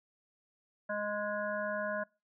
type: harmonic tone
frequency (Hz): 207.7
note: G#3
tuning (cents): 0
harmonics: 1 / 3 / 5 / 7 / 8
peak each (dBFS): -43 / -35 / -42 / -40 / -41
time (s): 0.89-2.04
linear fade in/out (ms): 10
effects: noise-tail reverb RT60 0.3 s tail -25 dB re dry